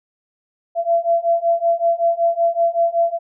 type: beating tone pair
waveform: sine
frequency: 674 / 679.3 Hz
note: E5 / F5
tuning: +38 / -48 cents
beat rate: 5.3 Hz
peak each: -18 / -17 dBFS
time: 0.75-3.19 s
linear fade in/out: 50 ms
effects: none